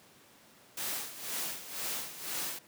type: noise with tremolo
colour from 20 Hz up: white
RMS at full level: -35 dBFS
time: 0.77-2.59 s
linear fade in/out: 5 ms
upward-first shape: sine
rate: 2 Hz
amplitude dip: 75%
effects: pink hiss -59 dBFS RMS until 2.67 s + high-pass 150 Hz 12 dB/octave